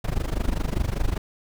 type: noise with amplitude modulation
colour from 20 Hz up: brown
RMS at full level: -21 dBFS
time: 0.04-1.18 s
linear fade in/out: 5 ms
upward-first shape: sine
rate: 25 Hz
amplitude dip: 90%
effects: none